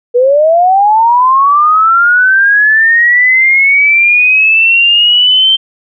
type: linear sweep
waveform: sine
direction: up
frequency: 474.5 to 3136 Hz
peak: -4 dBFS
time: 0.14-5.57 s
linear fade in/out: 20 ms
effects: none